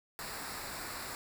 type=noise with comb filter; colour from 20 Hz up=pink; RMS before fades=-42 dBFS; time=0.19-1.15 s; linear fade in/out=0 ms; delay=0.32 ms; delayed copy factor=-0.65; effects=none